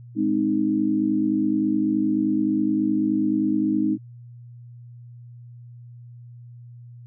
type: chord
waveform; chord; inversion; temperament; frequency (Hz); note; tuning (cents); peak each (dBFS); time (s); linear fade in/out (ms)
sine; Ab major; none; equal; 207.7 / 261.6 / 311.1; Ab3 / C4 / Eb4; 0 / 0 / 0; -25 / -25 / -21; 0.15-3.98; 50
effects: added 120 Hz sine -40 dBFS peak until 7.06 s